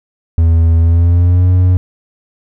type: tone with pitch glide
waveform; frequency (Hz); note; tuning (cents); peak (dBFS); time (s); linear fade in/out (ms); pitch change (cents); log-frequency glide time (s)
triangle; 82.5 to 91.01; E2 to F#2; +2 to -28; -4; 0.38-1.77; 0; +170; 0.79-1.49
effects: none